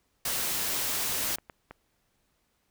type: noise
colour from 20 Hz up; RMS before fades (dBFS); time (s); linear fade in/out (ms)
white; -30; 0.25-1.36; 5
type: clicks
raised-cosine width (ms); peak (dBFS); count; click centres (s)
0.5; -27; 6; 1.119 / 1.256 / 1.289 / 1.385 / 1.498 / 1.71
effects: pink hiss -73 dBFS RMS until 2.7 s